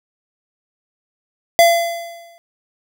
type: tone with exponential decay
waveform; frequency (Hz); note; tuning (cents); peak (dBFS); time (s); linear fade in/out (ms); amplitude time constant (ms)
square; 680; F5; -46; -6; 1.59-2.38; 0; 170
effects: none